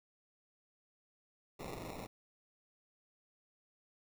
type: noise with sample-and-hold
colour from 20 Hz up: violet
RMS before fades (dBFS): -45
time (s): 1.59-2.07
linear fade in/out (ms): 10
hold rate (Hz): 1575
effects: none